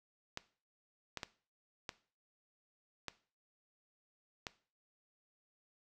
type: clicks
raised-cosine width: 0.2 ms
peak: -22 dBFS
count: 6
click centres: 0.374 / 1.173 / 1.232 / 1.892 / 3.083 / 4.468 s
effects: noise-tail reverb RT60 0.4 s tail -17 dB re dry